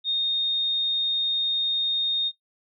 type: tone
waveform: sine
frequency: 3690 Hz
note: A#7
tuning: 18 cents flat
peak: -21 dBFS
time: 0.04-2.32 s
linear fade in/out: 50 ms
effects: noise-tail reverb RT60 0.1 s tail -17 dB re dry